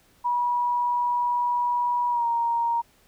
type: tone with pitch glide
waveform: sine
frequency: 969 to 934.9 Hz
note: B5 to A#5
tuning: -33 to +5 cents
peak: -21 dBFS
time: 0.24-2.82 s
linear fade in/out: 20 ms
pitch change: -62 cents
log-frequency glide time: 2.1-2.26 s
effects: pink hiss -60 dBFS RMS until 3.07 s